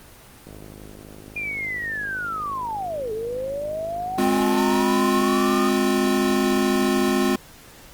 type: click train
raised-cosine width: 2 ms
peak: -27 dBFS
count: 206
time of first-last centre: 0.47-4.428 s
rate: 51.8 Hz
type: linear two-way sweep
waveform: sine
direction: down then up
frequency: 2426 to 425.5 to 1238 Hz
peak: -25 dBFS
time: 1.36-5.69 s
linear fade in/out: 5 ms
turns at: 3.12 s
type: chord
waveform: square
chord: F minor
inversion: first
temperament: equal with one note detuned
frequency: 207.7 / 261.6 / 357.2 Hz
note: Ab3 / C4 / F4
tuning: 0 / 0 / +39 cents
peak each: -24 / -23 / -23 dBFS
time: 4.18-7.36 s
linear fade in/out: 5 ms
effects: pink hiss -46 dBFS RMS until 7.93 s + Opus 24 kbps